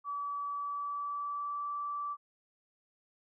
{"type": "tone with pitch glide", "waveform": "sine", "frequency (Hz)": [1147, 1161.7], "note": ["D6", "D6"], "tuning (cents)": [-41, -19], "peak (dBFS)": -34, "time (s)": [0.04, 2.17], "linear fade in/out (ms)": 50, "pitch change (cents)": 22, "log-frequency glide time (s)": [0.47, 1.72], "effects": []}